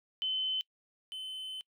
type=tone pair in turn; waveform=sine / triangle; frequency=3052 / 3052 Hz; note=G7 / G7; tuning=-47 / -47 cents; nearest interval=unison; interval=0 cents; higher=neither; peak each=-30 / -37 dBFS; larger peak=first; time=0.22-0.61 / 1.12-1.61 s; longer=second; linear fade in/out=0 ms; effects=noise-tail reverb RT60 0.1 s tail -24 dB re dry